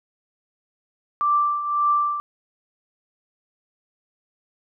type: tone with tremolo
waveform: sine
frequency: 1174.7 Hz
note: D6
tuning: in tune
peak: -15 dBFS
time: 1.21-2.2 s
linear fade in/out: 0 ms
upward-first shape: triangle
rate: 1.8 Hz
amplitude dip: 70%
effects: none